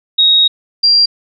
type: tone pair in turn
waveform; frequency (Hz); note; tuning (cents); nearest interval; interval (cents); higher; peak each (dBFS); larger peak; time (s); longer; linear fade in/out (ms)
sine; 3772 / 4752; A#7 / D8; +20 / +20; major third; 400; second; -6; neither; 0.18-0.48 / 0.83-1.06; first; 10
effects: none